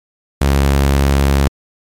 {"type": "tone", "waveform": "sawtooth", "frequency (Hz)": 69.3, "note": "C#2", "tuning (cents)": 0, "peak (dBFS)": -6, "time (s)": [0.41, 1.48], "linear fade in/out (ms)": 5, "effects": ["MP3 64 kbps"]}